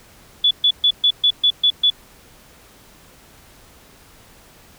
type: tone bursts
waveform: sine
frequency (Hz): 3436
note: A7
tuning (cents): -42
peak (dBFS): -11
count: 8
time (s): 0.44-1.902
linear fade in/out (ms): 5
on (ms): 69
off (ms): 130
effects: pink hiss -48 dBFS RMS until 4.78 s